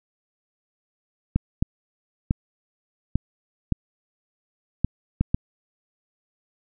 clicks, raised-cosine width 5 ms, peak -7 dBFS, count 8, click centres 1.36 / 1.625 / 2.309 / 3.156 / 3.723 / 4.846 / 5.21 / 5.345 s, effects none

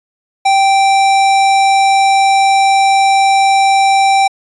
sine tone with hard clipping, 782 Hz, G5, 4 cents flat, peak -9 dBFS, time 0.45-4.28 s, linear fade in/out 10 ms, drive 17 dB, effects resampled to 24000 Hz

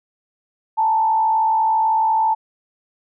sine tone with frequency modulation, 884 Hz, A5, 8 cents sharp, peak -14 dBFS, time 0.77-2.35 s, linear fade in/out 20 ms, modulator 58.1 Hz, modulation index 0.49, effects none

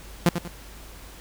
sawtooth tone with echo, 172.8 Hz, F3, 18 cents flat, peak -11 dBFS, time 0.26-0.29 s, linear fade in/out 0 ms, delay 94 ms, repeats 2, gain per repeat -9 dB, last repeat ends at 0.478 s, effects added 50 Hz sine -44 dBFS peak until 1.2 s + pink hiss -46 dBFS RMS until 1.2 s

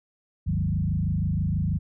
sine tone with frequency modulation, 124.9 Hz, B2, 20 cents sharp, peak -22 dBFS, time 0.46-1.79 s, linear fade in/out 20 ms, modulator 26.2 Hz, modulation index 2.4, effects none

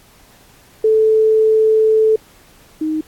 sine tone pair in turn, 437.7 / 311.8 Hz, A4 / D#4, -9 / +4 cents, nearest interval tritone, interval 587 cents, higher first, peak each -9 / -16 dBFS, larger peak first, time 0.84-2.16 / 2.81-3.01 s, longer first, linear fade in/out 5 ms, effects pink hiss -48 dBFS RMS until 3.07 s + AAC 64 kbps

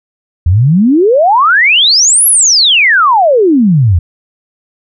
sine exponential two-way sweep, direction up then down, 79.1 to 11580 to 79.1 Hz, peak -4 dBFS, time 0.46-3.99 s, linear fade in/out 5 ms, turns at 2.27 s, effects none

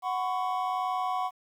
triangle chord, F# suspended fourth, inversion none, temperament equal with one note detuned, 740 / 1007.4 / 1108.7 Hz, F#5 / B5 / C#6, 0 / +34 / 0 cents, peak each -28 / -32 / -31 dBFS, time 0.02-1.31 s, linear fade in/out 50 ms, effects 10-bit

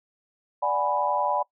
sine chord, G# half-diminished seventh, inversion second, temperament equal, 587.3 / 740 / 830.6 / 987.8 Hz, D5 / F#5 / G#5 / B5, 0 / 0 / 0 / 0 cents, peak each -28 / -30 / -27 / -26 dBFS, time 0.62-1.43 s, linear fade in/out 10 ms, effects noise-tail reverb RT60 0.1 s tail -22 dB re dry

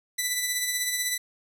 10% pulse tone with tremolo, 1985 Hz, B6, 8 cents sharp, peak -15 dBFS, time 0.18-1.18 s, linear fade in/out 10 ms, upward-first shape sine, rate 16 Hz, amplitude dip 40%, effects none

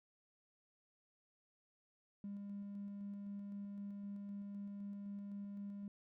triangle tone with tremolo, 201.4 Hz, G3, 47 cents sharp, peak -40 dBFS, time 2.24-5.88 s, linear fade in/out 2 ms, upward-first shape square, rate 3.9 Hz, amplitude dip 25%, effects tanh soft clip ceiling -40 dBFS

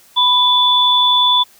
sine tone pair together, 991 / 3469 Hz, B5 / A7, +6 / -25 cents, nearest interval octave + minor seventh, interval 2169 cents, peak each -14 / -11 dBFS, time 0.16-1.44 s, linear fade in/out 20 ms, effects white hiss -48 dBFS RMS until 1.59 s

